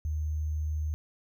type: tone with sample-and-hold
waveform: sine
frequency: 76.8 Hz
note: D#2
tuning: 22 cents flat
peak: -28 dBFS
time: 0.05-0.94 s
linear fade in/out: 0 ms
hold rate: 6300 Hz
effects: none